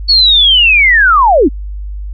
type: linear sweep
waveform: sine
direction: down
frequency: 4450 to 229.3 Hz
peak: -4 dBFS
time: 0.08-1.49 s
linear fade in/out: 20 ms
effects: added 50 Hz sine -19 dBFS peak until 2.13 s